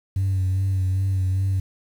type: tone with vibrato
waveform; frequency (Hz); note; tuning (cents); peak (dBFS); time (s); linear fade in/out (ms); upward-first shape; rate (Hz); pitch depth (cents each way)
sine; 95.1; F#2; +48; -17; 0.16-1.6; 5; sine; 2.5; 35
effects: tanh soft clip ceiling -17 dBFS + 8-bit